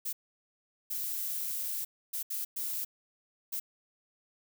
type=noise bursts at uneven times; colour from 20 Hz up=violet; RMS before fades=-35 dBFS; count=6; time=0.05-0.13 / 0.9-1.85 / 2.13-2.23 / 2.3-2.45 / 2.56-2.85 / 3.52-3.6 s; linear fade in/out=10 ms; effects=none